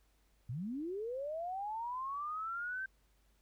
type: linear sweep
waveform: sine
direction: up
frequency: 105.6 to 1568 Hz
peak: -37 dBFS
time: 0.49-2.86 s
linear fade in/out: 5 ms
effects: added 50 Hz sine -69 dBFS peak until 3.41 s + pink hiss -75 dBFS RMS until 3.41 s

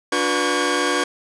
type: tone cluster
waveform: sawtooth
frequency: 292.4 / 359.7 / 490 / 1120 / 1615 Hz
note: D4 / F#4 / B4 / C#6 / G#6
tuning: -7 / -49 / -14 / +18 / -49 cents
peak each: -21 dBFS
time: 0.12-1.04 s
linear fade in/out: 5 ms
effects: resampled to 22050 Hz + 8-bit

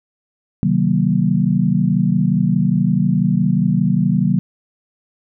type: chord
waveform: sine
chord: C half-diminished seventh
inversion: none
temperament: equal with one note detuned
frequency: 130.81 / 155.56 / 187.58 / 233.1 Hz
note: C3 / Eb3 / Gb3 / Bb3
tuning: 0 / 0 / +24 / 0 cents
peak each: -21 / -18 / -16 / -20 dBFS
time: 0.63-4.39 s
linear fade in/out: 0 ms
effects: none

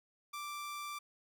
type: tone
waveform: sawtooth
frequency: 1174.7 Hz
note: D6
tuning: in tune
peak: -37 dBFS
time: 0.33-0.99 s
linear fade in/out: 10 ms
effects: none

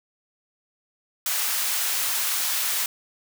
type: high-pass noise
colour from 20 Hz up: white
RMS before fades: -25 dBFS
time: 1.26-2.86 s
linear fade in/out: 2 ms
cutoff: 910 Hz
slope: 12 dB/octave
effects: none

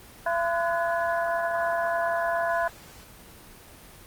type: harmonic tone with a mistuned harmonic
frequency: 339 Hz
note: E4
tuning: 49 cents sharp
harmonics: 2 / 3 / 4 / 5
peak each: -25 / -29 / -31 / -33 dBFS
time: 0.26-2.68 s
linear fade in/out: 5 ms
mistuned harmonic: 4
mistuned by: +140 cents
effects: pink hiss -48 dBFS RMS until 4.06 s + Opus 24 kbps

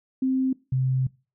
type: tone pair in turn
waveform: sine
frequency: 261.6 / 130.31 Hz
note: C4 / C3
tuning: 0 / -7 cents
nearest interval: octave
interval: 1207 cents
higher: first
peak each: -20 dBFS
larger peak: neither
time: 0.22-0.53 / 0.72-1.07 s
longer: second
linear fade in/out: 5 ms
effects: noise-tail reverb RT60 0.3 s tail -22 dB re dry

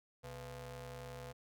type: ring-modulated tone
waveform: sawtooth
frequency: 185 Hz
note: F#3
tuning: in tune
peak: -39 dBFS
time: 0.23-1.33 s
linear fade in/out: 20 ms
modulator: 313 Hz
effects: none

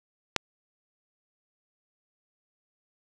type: click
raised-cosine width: 0.2 ms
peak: -5 dBFS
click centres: 0.363 s
effects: none

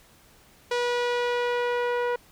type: tone with low-pass filter sweep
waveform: sawtooth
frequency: 485.2 Hz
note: B4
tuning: 31 cents flat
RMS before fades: -26 dBFS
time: 0.71-2.16 s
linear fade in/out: 5 ms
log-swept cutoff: 5200 to 1700 Hz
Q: 0.87
effects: pink hiss -56 dBFS RMS until 2.31 s

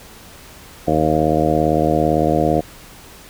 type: harmonic tone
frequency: 77.78 Hz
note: D#2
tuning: in tune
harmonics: 1 / 2 / 3 / 4 / 5 / 6 / 7 / 8 / 9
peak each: -26 / -22 / -24 / -20 / -25 / -22 / -21 / -25 / -20 dBFS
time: 0.87-2.61 s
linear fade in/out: 10 ms
effects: pink hiss -41 dBFS RMS until 3.29 s

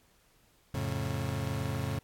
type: chord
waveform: 35% pulse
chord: F augmented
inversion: none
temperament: just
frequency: 87.31 / 109.13 / 136.42 Hz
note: F2 / A2 / C#3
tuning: 0 / -14 / -27 cents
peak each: -36 / -34 / -33 dBFS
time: 0.74-1.99 s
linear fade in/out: 5 ms
effects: pink hiss -66 dBFS RMS until 2.03 s + AAC 64 kbps

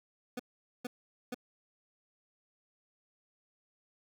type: tone bursts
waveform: 25% pulse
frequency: 246.7 Hz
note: B3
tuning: 2 cents flat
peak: -32 dBFS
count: 3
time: 0.37-1.345 s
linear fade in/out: 5 ms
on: 25 ms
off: 450 ms
effects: none

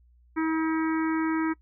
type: harmonic tone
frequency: 320 Hz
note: D#4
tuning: 49 cents sharp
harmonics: 1 / 3 / 4 / 5 / 6 / 7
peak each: -24 / -34 / -36 / -38 / -40 / -41 dBFS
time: 0.36-1.54 s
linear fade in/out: 20 ms
effects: noise-tail reverb RT60 0.1 s tail -23 dB re dry + added 60 Hz sine -56 dBFS peak until 1.61 s

